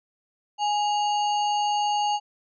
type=tone with sample-and-hold; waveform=sine; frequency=830.6 Hz; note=G#5; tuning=in tune; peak=-21 dBFS; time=0.58-2.2 s; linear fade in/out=50 ms; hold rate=3675 Hz; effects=resampled to 16000 Hz